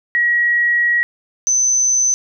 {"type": "tone pair in turn", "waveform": "sine", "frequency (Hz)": [1909, 6106], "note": ["A#6", "G8"], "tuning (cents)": [41, -46], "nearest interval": "octave + minor sixth", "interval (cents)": 2013, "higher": "second", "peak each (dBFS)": -12, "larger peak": "neither", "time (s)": [[0.15, 1.03], [1.47, 2.14]], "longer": "first", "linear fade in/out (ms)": 0, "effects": []}